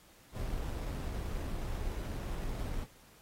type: noise with sample-and-hold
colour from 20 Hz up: brown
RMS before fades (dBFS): -37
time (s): 0.32-2.87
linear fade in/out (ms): 50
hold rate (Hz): 4410
effects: pink hiss -61 dBFS RMS until 3.21 s + AAC 48 kbps